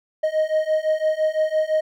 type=beating tone pair; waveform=triangle; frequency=621 / 626.9 Hz; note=D#5 / D#5; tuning=-3 / +13 cents; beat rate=5.9 Hz; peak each=-20 / -19 dBFS; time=0.23-1.81 s; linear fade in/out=10 ms; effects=none